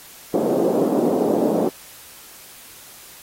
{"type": "band-pass noise", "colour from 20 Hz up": "white", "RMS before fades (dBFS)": -19, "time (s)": [0.34, 1.69], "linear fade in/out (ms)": 2, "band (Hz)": [210, 550], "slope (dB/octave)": 24, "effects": ["white hiss -43 dBFS RMS until 3.22 s", "AAC 48 kbps"]}